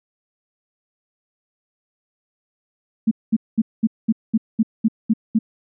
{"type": "tone bursts", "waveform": "sine", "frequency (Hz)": 222.2, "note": "A3", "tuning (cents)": 17, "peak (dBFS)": -12, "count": 10, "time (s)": [3.07, 5.39], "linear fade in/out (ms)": 10, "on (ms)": 43, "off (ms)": 210, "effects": []}